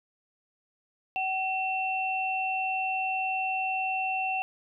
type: tone pair together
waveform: sine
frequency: 758.2 / 2700 Hz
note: F#5 / E7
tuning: +42 / +41 cents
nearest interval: octave + minor seventh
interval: 2199 cents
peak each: -29 / -30 dBFS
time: 1.16-4.42 s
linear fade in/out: 0 ms
effects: none